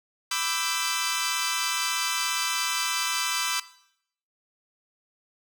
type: chord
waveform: 10% pulse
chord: E minor seventh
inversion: second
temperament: equal with one note detuned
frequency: 998.1 / 1174.7 / 1318.5 / 1568 Hz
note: B5 / D6 / E6 / G6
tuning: +18 / 0 / 0 / 0 cents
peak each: -23 dBFS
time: 0.31-3.6 s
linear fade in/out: 5 ms
effects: noise-tail reverb RT60 0.7 s tail -17 dB re dry